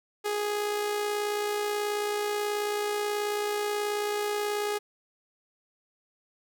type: tone with amplitude modulation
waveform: sawtooth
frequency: 415.3 Hz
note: G#4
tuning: in tune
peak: -22 dBFS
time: 0.24-4.79 s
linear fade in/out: 20 ms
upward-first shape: sine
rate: 58.5 Hz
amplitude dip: 35%
effects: none